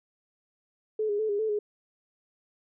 sine tone with pitch steps, 432.1 / 410.7 / 435.3 / 407.3 / 438 / 417.1 Hz, A4 / G#4 / A4 / G#4 / A4 / G#4, -31 / -19 / -19 / -34 / -8 / +7 cents, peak -25 dBFS, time 0.99-1.59 s, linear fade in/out 5 ms, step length 100 ms, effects none

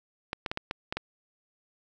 clicks, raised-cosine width 0.3 ms, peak -15 dBFS, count 7, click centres 0.331 / 0.462 / 0.515 / 0.574 / 0.711 / 0.925 / 0.97 s, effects none

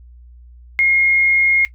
sine tone, 2145 Hz, C7, 42 cents sharp, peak -11 dBFS, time 0.79-1.65 s, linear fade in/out 0 ms, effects noise-tail reverb RT60 0.1 s tail -17 dB re dry + added 60 Hz sine -39 dBFS peak until 1.74 s

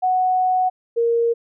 sine tone pair in turn, 740 / 466.2 Hz, F#5 / A#4, 0 / 0 cents, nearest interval minor sixth, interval 800 cents, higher first, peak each -15 dBFS, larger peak neither, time 0.02-0.7 / 0.96-1.34 s, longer first, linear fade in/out 20 ms, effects none

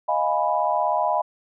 sine chord, F half-diminished seventh, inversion third, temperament equal, 622.3 / 698.5 / 830.6 / 987.8 Hz, Eb5 / F5 / Ab5 / Cb6, 0 / 0 / 0 / 0 cents, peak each -25 / -25 / -25 / -24 dBFS, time 0.08-1.22 s, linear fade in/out 10 ms, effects none

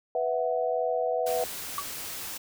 sine chord, B suspended fourth, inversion none, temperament just, 493.9 / 658.5 / 740.8 Hz, B4 / E5 / F#5, 0 / -2 / +2 cents, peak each -28 / -29 / -31 dBFS, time 0.15-1.44 s, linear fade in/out 2 ms
white noise, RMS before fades -37 dBFS, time 1.26-2.38 s, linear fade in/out 10 ms
sine tone with exponential decay, 1143 Hz, D6, 47 cents flat, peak -25 dBFS, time 1.78-1.87 s, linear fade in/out 2 ms, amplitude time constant 18 ms
effects none

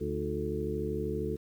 harmonic tone with a mistuned harmonic, 73 Hz, D2, 10 cents flat, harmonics 1 / 2 / 3 / 4 / 5 / 6, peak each -38 / -38 / -39 / -40 / -37 / -35 dBFS, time 0-1.37 s, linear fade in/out 20 ms, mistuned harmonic 4, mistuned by +110 cents, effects 10-bit

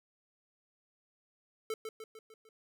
square tone with echo, 440 Hz, A4, in tune, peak -34 dBFS, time 1.7-1.74 s, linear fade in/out 2 ms, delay 150 ms, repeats 5, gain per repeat -5 dB, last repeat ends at 2.49 s, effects none

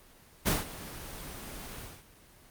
pink noise with ADSR envelope, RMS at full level -25 dBFS, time 0.45-2.05 s, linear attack 24 ms, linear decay 170 ms, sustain -17 dB, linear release 240 ms, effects pink hiss -57 dBFS RMS until 2.5 s + Opus 24 kbps

